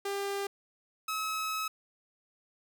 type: tone pair in turn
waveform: sawtooth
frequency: 398.5 / 1285.8 Hz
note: G4 / E6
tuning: +28 / -43 cents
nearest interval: octave + minor sixth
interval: 2029 cents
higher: second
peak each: -28 dBFS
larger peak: neither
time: 0.05-0.47 / 1.08-1.68 s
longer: second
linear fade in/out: 5 ms
effects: none